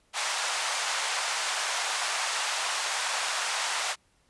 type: band-pass noise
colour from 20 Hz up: pink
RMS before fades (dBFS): -30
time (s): 0.13-3.96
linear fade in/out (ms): 50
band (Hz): 750 to 9100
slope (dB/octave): 24
effects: pink hiss -67 dBFS RMS until 4.29 s + resampled to 24000 Hz